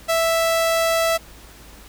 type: tone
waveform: sawtooth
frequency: 659.3 Hz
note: E5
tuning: in tune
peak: -13 dBFS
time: 0.08-1.18 s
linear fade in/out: 20 ms
effects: added 53 Hz sine -45 dBFS peak until 1.88 s + pink hiss -45 dBFS RMS until 1.88 s